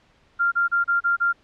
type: tone bursts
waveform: sine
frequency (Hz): 1392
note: F6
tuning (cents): -6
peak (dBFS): -17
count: 6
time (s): 0.39-1.33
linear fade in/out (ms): 20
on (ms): 130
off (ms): 32
effects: pink hiss -59 dBFS RMS until 1.43 s + low-pass 4000 Hz 12 dB/octave